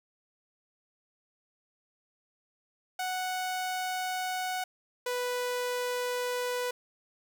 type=tone pair in turn; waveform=sawtooth; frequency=740 / 493.9 Hz; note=F#5 / B4; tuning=0 / 0 cents; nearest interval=perfect fifth; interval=700 cents; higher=first; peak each=-27 / -26 dBFS; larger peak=second; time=2.99-4.64 / 5.06-6.71 s; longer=neither; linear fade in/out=5 ms; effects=none